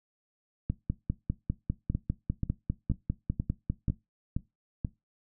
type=two click trains; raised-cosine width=5 ms; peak=-17 / -16 dBFS; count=7 / 17; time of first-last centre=1.95-4.849 / 0.7-3.9 s; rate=2.07 / 5 Hz; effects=noise-tail reverb RT60 0.2 s tail -18 dB re dry